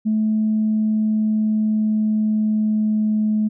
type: tone with pitch glide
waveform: sine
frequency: 216.7 to 214.3 Hz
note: A3 to A3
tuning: -26 to -45 cents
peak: -15 dBFS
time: 0.05-3.49 s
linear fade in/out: 20 ms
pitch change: -19 cents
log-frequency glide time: 0.39-3.34 s
effects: tanh soft clip ceiling -11 dBFS